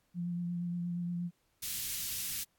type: tone with vibrato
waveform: sine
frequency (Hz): 174.1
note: F3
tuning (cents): -5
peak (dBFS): -33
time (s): 0.14-1.31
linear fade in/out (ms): 50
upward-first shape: triangle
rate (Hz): 8.5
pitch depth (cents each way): 22
type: band-stop noise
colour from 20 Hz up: white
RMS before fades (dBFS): -37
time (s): 1.62-2.44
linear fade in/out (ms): 10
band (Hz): 160 to 2700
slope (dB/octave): 12
effects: pink hiss -75 dBFS RMS until 2.58 s + AAC 64 kbps